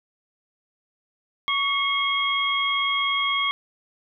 sine tone cluster, 1126 / 2169 / 3268 Hz, C#6 / C#7 / G#7, +27 / -38 / -29 cents, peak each -25 dBFS, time 1.48-3.51 s, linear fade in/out 0 ms, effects none

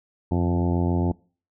harmonic tone with a mistuned harmonic, 87.31 Hz, F2, in tune, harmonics 1 / 2 / 3 / 4 / 5 / 6 / 7 / 8 / 9 / 10, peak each -23 / -25 / -27 / -29 / -37 / -39 / -39 / -37 / -39 / -37 dBFS, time 0.31-1.12 s, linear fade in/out 5 ms, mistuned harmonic 1, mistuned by +39 cents, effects noise-tail reverb RT60 0.4 s tail -24 dB re dry

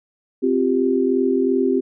sine chord, C suspended fourth, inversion none, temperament equal, 261.6 / 349.2 / 392 Hz, C4 / F4 / G4, 0 / 0 / 0 cents, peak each -19 / -22 / -19 dBFS, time 0.42-1.81 s, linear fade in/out 20 ms, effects none

